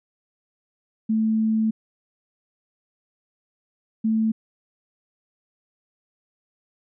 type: tone pair in turn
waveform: sine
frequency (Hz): 220 / 221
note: A3 / A3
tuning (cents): 0 / +8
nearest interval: unison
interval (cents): 8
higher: second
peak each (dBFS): -18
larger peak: neither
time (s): 1.09-1.71 / 4.04-4.32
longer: first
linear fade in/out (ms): 10
effects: none